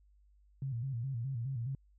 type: tone with vibrato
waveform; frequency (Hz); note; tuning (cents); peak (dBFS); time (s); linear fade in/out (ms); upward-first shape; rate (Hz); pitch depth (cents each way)
sine; 125.5; B2; +28; -34; 0.62-1.75; 2; square; 4.8; 130
effects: added 50 Hz sine -62 dBFS peak until 1.98 s